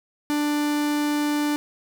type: tone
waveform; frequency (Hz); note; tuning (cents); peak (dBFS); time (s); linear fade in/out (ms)
45% pulse; 295.1; D4; +8; -21; 0.3-1.56; 0
effects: none